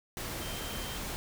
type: tone in noise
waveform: sine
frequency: 3136 Hz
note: G7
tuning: in tune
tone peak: -45 dBFS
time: 0.41-0.97 s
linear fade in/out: 0 ms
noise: pink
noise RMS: -38 dBFS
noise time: 0.17-1.16 s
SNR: -10 dB
effects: none